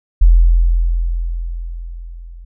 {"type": "tone with level ramp", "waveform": "sine", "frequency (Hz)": 42.41, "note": "E1", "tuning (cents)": 50, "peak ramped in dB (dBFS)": [-3, -32], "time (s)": [0.21, 2.45], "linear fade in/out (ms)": 10, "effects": []}